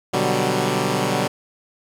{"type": "chord", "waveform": "10% pulse", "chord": "G major seventh", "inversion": "first", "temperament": "equal", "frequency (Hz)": [123.47, 146.83, 185, 196], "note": ["B2", "D3", "F#3", "G3"], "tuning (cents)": [0, 0, 0, 0], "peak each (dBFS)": -16, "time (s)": [0.13, 1.28], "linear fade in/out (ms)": 10, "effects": ["low-pass 12000 Hz 12 dB/octave", "8-bit"]}